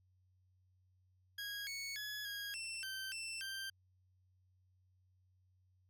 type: tone with pitch steps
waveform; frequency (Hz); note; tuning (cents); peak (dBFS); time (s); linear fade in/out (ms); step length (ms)
20% pulse; 1645 / 2217 / 1692 / 1640 / 2690 / 1552 / 2680 / 1571; G#6 / C#7 / G#6 / G#6 / E7 / G6 / E7 / G6; -17 / 0 / +32 / -22 / +34 / -18 / +28 / +3; -37; 1.38-3.7; 5; 290
effects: added 92 Hz sine -70 dBFS peak until 5.89 s